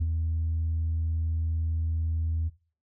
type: tone with ADSR envelope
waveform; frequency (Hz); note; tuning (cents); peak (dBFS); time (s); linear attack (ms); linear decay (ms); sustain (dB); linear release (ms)
sine; 81.1; E2; -28; -20; 0-2.5; 16; 42; -4; 29
effects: noise-tail reverb RT60 0.4 s tail -19 dB re dry + tanh soft clip ceiling -22 dBFS